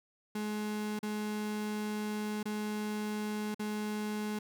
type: tone with dropouts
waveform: 35% pulse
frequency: 211.4 Hz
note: G#3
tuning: 31 cents sharp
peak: -32 dBFS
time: 0.35-4.39 s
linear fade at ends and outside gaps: 5 ms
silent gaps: 0.991-1.029 / 2.43-2.455 / 3.545-3.594 s
effects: none